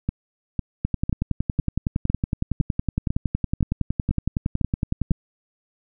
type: two click trains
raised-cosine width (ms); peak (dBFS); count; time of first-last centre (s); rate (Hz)
5; -9 / -10; 47 / 11; 0.85-5.109 / 0.09-5.115; 10.8 / 1.99
effects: none